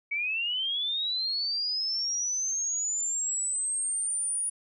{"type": "linear sweep", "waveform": "sine", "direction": "up", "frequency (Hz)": [2243, 9700], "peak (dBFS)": -27, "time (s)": [0.11, 4.5], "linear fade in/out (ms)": 10, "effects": []}